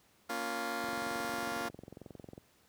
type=chord; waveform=10% pulse; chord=Bb minor; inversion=none; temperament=just; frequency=233.1 / 279.7 / 349.6 Hz; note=Bb3 / Db4 / F4; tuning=0 / +16 / +2 cents; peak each=-32 / -33 / -32 dBFS; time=0.29-1.69 s; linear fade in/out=10 ms
type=click train; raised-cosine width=2 ms; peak=-33 dBFS; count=35; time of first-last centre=0.84-2.378 s; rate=22.1 Hz
effects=pink hiss -67 dBFS RMS until 2.68 s + high-pass 80 Hz 12 dB/octave